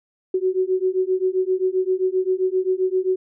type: beating tone pair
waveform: sine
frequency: 369.3 / 376.9 Hz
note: F#4 / F#4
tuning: -3 / +32 cents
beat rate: 7.6 Hz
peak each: -21 dBFS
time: 0.34-3.16 s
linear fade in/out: 5 ms
effects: none